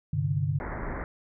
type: chord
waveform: sine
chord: G suspended fourth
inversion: none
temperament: just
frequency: 98 / 130.67 / 147 Hz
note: G2 / C3 / D3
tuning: 0 / -2 / +2 cents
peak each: -30 / -30 / -27 dBFS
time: 0.13-0.59 s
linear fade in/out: 5 ms
type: low-pass noise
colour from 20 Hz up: pink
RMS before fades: -34 dBFS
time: 0.6-1.04 s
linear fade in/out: 0 ms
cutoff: 2100 Hz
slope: 96 dB/octave
effects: none